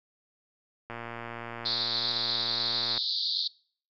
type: click train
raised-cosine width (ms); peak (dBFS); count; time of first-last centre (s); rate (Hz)
0.5; -23; 244; 0.9-2.977; 117
type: band-pass noise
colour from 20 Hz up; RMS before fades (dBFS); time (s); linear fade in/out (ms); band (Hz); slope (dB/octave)
white; -30; 1.65-3.48; 10; 3600 to 4700; 96
effects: noise-tail reverb RT60 0.5 s tail -24 dB re dry